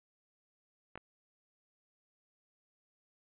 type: clicks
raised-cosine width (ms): 0.5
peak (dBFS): -30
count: 2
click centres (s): 0.956 / 0.976
effects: resampled to 8000 Hz